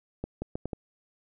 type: accelerating click train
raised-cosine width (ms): 2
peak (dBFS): -19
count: 5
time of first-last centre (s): 0.24-0.732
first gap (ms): 180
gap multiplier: 0.75
effects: none